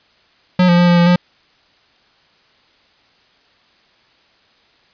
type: tone with pitch steps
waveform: square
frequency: 181.4 / 174.2 / 175.9 / 174.3 / 172.8 / 177.3 Hz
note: F#3 / F3 / F3 / F3 / F3 / F3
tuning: -34 / -4 / +13 / -3 / -18 / +26 cents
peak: -9 dBFS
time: 0.59-1.16 s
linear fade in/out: 5 ms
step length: 95 ms
effects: white hiss -54 dBFS RMS until 4.93 s + resampled to 11025 Hz